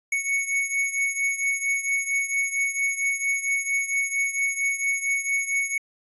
square beating tone pair, 2217 / 2221.4 Hz, C#7 / C#7, 0 / +3 cents, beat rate 4.4 Hz, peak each -25 / -29 dBFS, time 0.12-5.78 s, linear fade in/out 5 ms, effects resampled to 32000 Hz

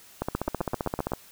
two click trains, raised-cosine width 1 ms, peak -14 / -13 dBFS, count 7 / 15, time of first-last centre 0.35-1.119 / 0.22-1.135 s, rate 7.8 / 15.3 Hz, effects white hiss -52 dBFS RMS until 1.31 s

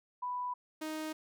sine / sawtooth tone pair in turn, 990 / 311.8 Hz, B5 / D#4, +4 / +4 cents, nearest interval octave + minor sixth, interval 2000 cents, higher first, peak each -34 / -33 dBFS, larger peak second, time 0.22-0.54 / 0.81-1.13 s, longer neither, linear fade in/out 10 ms, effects none

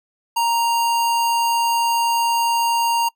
square tone, 932.3 Hz, A#5, in tune, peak -17 dBFS, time 0.36-3.09 s, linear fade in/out 10 ms, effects noise-tail reverb RT60 0.1 s tail -24 dB re dry

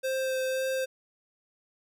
square tone with vibrato, 523.3 Hz, C5, in tune, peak -28 dBFS, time 0.03-0.86 s, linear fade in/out 20 ms, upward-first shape sine, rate 1.9 Hz, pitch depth 11 cents each way, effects none

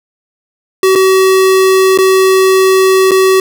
square tone with dropouts, 379.4 Hz, F#4, 43 cents sharp, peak -6 dBFS, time 0.83-3.4 s, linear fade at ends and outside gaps 2 ms, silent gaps 0.953-0.957 / 1.976-1.986 / 3.11-3.116 s, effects none

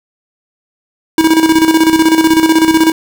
square tone with tremolo, 321.3 Hz, E4, 44 cents flat, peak -5 dBFS, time 1.18-2.92 s, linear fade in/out 2 ms, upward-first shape square, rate 16 Hz, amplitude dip 60%, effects 7-bit

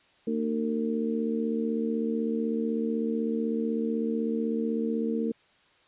harmonic tone, 76 Hz, D#2, 40 cents flat, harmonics 3 / 4 / 5 / 6, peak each -28 / -33 / -42 / -31 dBFS, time 0.27-5.32 s, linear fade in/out 5 ms, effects white hiss -62 dBFS RMS until 5.87 s + resampled to 8000 Hz

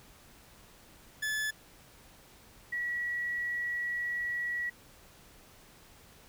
40% pulse / sine tone pair in turn, 1727 / 1930.1 Hz, A6 / B6, -33 / -40 cents, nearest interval major second, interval 193 cents, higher second, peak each -30 / -31 dBFS, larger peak first, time 1.22-1.51 / 2.72-4.7 s, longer second, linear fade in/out 10 ms, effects pink hiss -57 dBFS RMS until 6.28 s

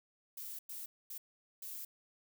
violet noise bursts at uneven times, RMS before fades -45 dBFS, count 4, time 0.37-0.59 / 0.69-0.86 / 1.1-1.18 / 1.62-1.85 s, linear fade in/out 5 ms, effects none

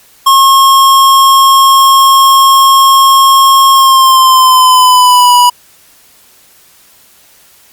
square tone with pitch glide, 1080 to 979 Hz, C#6 to B5, -45 to -15 cents, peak -3 dBFS, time 0.26-5.5 s, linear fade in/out 10 ms, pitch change -170 cents, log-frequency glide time 3.73-5.35 s, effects white hiss -43 dBFS RMS until 7.72 s + Opus 48 kbps

